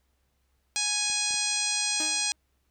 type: harmonic tone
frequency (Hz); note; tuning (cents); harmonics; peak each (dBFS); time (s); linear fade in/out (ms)
830.6; G#5; 0; 1 / 2 / 3 / 4 / 5 / 6 / 7 / 8 / 9 / 10; -40 / -41 / -33 / -35 / -33 / -34 / -33 / -35 / -38 / -33; 0.76-2.32; 0
type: clicks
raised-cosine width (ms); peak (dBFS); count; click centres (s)
2; -37; 3; 1.1 / 1.308 / 1.342
type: tone with exponential decay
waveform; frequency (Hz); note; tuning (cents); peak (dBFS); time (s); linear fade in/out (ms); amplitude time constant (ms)
sawtooth; 310; D#4; -6; -30; 2-2.36; 2; 78
effects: added 66 Hz sine -70 dBFS peak until 2.7 s + pink hiss -75 dBFS RMS until 2.7 s